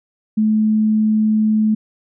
sine tone, 216 Hz, A3, 32 cents flat, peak -12 dBFS, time 0.37-1.75 s, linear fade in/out 10 ms, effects none

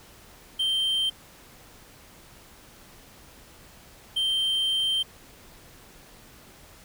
triangle tone bursts at uneven times, 3136 Hz, G7, in tune, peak -21 dBFS, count 2, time 0.59-1.1 / 4.16-5.03 s, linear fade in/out 10 ms, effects pink hiss -51 dBFS RMS until 6.84 s

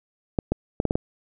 clicks, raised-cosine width 2 ms, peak -8 dBFS, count 6, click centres 0.388 / 0.52 / 0.801 / 0.853 / 0.909 / 0.955 s, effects none

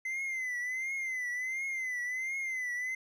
triangle tone with vibrato, 2050 Hz, C7, 36 cents flat, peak -31 dBFS, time 0.05-2.95 s, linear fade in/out 5 ms, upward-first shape triangle, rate 1.4 Hz, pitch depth 100 cents each way, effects none

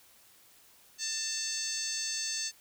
harmonic tone with a mistuned harmonic, 890 Hz, A5, 20 cents sharp, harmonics 2 / 3 / 4 / 5 / 6 / 7 / 8 / 9, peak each -44 / -45 / -45 / -37 / -42 / -36 / -45 / -43 dBFS, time 0.98-2.52 s, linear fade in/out 50 ms, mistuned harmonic 7, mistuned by +18 cents, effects white hiss -60 dBFS RMS until 2.6 s

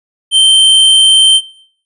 square tone, 3119 Hz, G7, 9 cents flat, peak -5 dBFS, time 0.31-1.41 s, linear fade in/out 50 ms, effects noise-tail reverb RT60 0.7 s tail -24 dB re dry + resampled to 24000 Hz

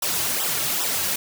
white noise with flanger, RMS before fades -24 dBFS, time 0.02-1.16 s, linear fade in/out 5 ms, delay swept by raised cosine 0.44 to 4.14 ms, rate 2.5 Hz, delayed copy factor -1, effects none

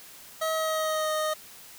25% pulse tone with pitch glide, 639 to 619.7 Hz, D#5 to D#5, +46 to -7 cents, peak -22 dBFS, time 0.41-1.34 s, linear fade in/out 10 ms, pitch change -53 cents, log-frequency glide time 0.53-1.11 s, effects white hiss -48 dBFS RMS until 1.78 s

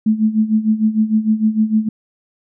sine tone with tremolo, 217.4 Hz, A3, 21 cents flat, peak -9 dBFS, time 0.06-1.89 s, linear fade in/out 5 ms, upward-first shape sine, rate 6.6 Hz, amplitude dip 80%, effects none

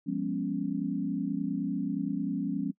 sine chord, C# dominant seventh, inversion first, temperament equal with one note detuned, 174.61 / 203.4 / 246.9 / 277.2 Hz, E#3 / G#3 / B3 / C#4, 0 / -36 / 0 / 0 cents, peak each -35 / -34 / -36 / -32 dBFS, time 0.06-2.72 s, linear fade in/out 20 ms, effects noise-tail reverb RT60 0.1 s tail -23 dB re dry

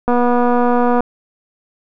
click train, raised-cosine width 1 ms, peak -3 dBFS, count 226, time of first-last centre 0.08-1.006 s, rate 243 Hz, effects none

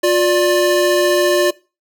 square tone pair together, 355.3 / 587.3 Hz, F4 / D5, +30 / 0 cents, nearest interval major sixth, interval 870 cents, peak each -15 dBFS, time 0.03-1.51 s, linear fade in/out 10 ms, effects noise-tail reverb RT60 0.3 s tail -21 dB re dry

